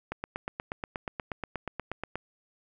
click train, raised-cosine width 0.5 ms, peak -18 dBFS, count 18, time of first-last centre 0.12-2.156 s, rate 8.35 Hz, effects none

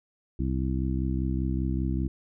harmonic tone, 65.1 Hz, C2, 8 cents flat, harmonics 1 / 2 / 3 / 4 / 5, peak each -28 / -31 / -33 / -34 / -35 dBFS, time 0.39-2.08 s, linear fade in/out 5 ms, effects none

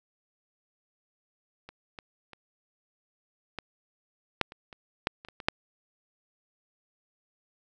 clicks, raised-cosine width 0.3 ms, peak -28 / -25 / -30 / -19 / -7 / -28 / -29 / -9 / -28 / -28 / -24 / -6 dBFS, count 12, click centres 1.69 / 1.988 / 2.333 / 3.587 / 4.413 / 4.521 / 4.728 / 5.071 / 5.249 / 5.286 / 5.402 / 5.485 s, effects none

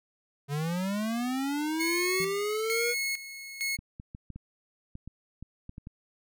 square linear sweep, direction up, 138.59 to 485.1 Hz, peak -29 dBFS, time 0.48-2.95 s, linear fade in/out 50 ms
sawtooth tone with tremolo, 2179 Hz, C#7, 30 cents flat, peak -25 dBFS, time 1.79-3.77 s, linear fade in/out 20 ms, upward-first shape square, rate 1.1 Hz, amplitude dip 75%
sine tone with exponential decay, 169.8 Hz, F3, 48 cents flat, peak -33 dBFS, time 2.2-2.52 s, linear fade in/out 0 ms, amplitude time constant 68 ms
clicks, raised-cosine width 5 ms, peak -29 dBFS, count 11, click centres 3.79 / 3.999 / 4.149 / 4.303 / 4.36 / 4.954 / 5.076 / 5.426 / 5.694 / 5.781 / 5.871 s
effects none

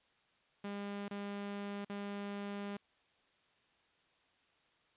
sawtooth tone with dropouts, 202 Hz, G#3, 48 cents flat, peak -36 dBFS, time 0.64-2.77 s, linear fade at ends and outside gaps 5 ms, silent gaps 1.083-1.109 / 1.848-1.896 s, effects white hiss -72 dBFS RMS until 4.96 s + resampled to 8000 Hz

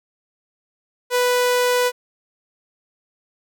sawtooth tone, 493.9 Hz, B4, in tune, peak -12 dBFS, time 1.1-1.92 s, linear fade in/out 50 ms, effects none

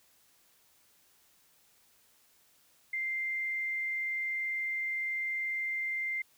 sine tone, 2093 Hz, C7, in tune, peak -31 dBFS, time 2.93-6.22 s, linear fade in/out 5 ms, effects white hiss -66 dBFS RMS until 6.37 s

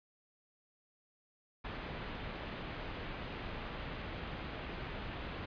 pink low-pass noise, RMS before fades -43 dBFS, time 1.64-5.46 s, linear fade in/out 10 ms, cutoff 3400 Hz, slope 24 dB/octave, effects resampled to 11025 Hz

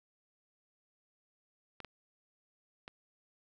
clicks, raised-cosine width 0.3 ms, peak -29 dBFS, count 3, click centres 1.803 / 1.847 / 2.879 s, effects none

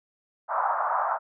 white band-pass noise, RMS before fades -26 dBFS, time 0.48-1.19 s, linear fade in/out 50 ms, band 650 to 1300 Hz, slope 48 dB/octave, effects none

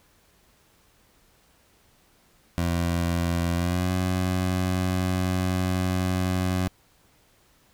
20% pulse tone with pitch glide, 85.8 to 91.96 Hz, F2 to F#2, -30 to -10 cents, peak -18 dBFS, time 2.58-6.68 s, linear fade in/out 0 ms, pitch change +120 cents, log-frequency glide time 3.53-3.92 s, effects pink hiss -61 dBFS RMS until 7.73 s

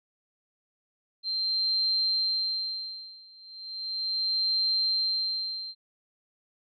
sine tone with tremolo, 4147 Hz, C8, 16 cents flat, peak -23 dBFS, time 1.23-5.75 s, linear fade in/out 50 ms, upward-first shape sine, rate 0.36 Hz, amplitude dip 95%, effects none

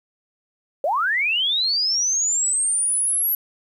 sine linear sweep, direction up, 523.3 to 11770 Hz, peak -18 dBFS, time 0.84-3.35 s, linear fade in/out 2 ms, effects 9-bit

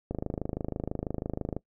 click train, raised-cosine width 2 ms, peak -18 dBFS, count 39, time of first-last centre 0.11-1.566 s, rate 26.1 Hz, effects noise-tail reverb RT60 0.1 s tail -21 dB re dry

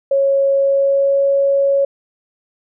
sine tone with pitch glide, 550 to 554.5 Hz, C#5 to C#5, -14 to 0 cents, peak -11 dBFS, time 0.11-1.85 s, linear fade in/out 5 ms, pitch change +14 cents, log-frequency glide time 0.53-1.23 s, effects none

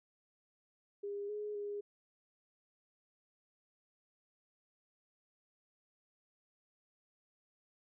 sine tone with pitch steps, 405.1 / 418.8 / 409.9 Hz, G#4 / G#4 / G#4, -43 / +15 / -23 cents, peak -38 dBFS, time 1.03-1.81 s, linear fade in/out 10 ms, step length 260 ms, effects none

